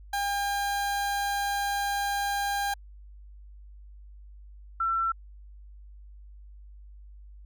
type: tone pair in turn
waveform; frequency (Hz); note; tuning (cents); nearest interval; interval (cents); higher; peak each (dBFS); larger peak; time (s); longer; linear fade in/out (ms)
30% pulse / sine; 804 / 1345.2; G5 / E6; +44 / +35; major sixth; 891; second; -24 / -24; neither; 0.13-2.74 / 4.8-5.12; first; 5
effects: added 50 Hz sine -45 dBFS peak until 7.45 s